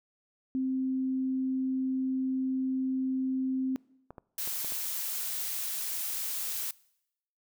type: tone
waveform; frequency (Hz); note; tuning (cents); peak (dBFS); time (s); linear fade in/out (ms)
sine; 261.6; C4; 0; -27; 0.55-3.76; 0
type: clicks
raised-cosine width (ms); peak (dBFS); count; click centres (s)
1; -30; 5; 4.106 / 4.182 / 4.475 / 4.646 / 4.721
type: noise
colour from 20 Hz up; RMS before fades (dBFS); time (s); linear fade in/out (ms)
blue; -34; 4.38-6.71; 2
effects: noise-tail reverb RT60 0.8 s tail -23 dB re dry